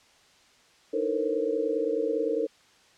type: tone cluster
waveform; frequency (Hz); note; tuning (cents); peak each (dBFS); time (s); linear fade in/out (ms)
sine; 301.8 / 319.7 / 452.3 / 482.1 / 537; D4 / D#4 / A4 / B4 / C5; +47 / +47 / +48 / -42 / +45; -35 / -34 / -27 / -32 / -33; 0.93-2.47; 10
effects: white hiss -59 dBFS RMS until 2.97 s + low-pass 6000 Hz 12 dB/octave